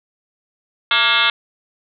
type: tone with frequency modulation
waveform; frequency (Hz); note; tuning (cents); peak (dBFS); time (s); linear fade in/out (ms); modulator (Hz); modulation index
sine; 2401; D7; +38; -12; 0.91-1.3; 2; 248; 5.4
effects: none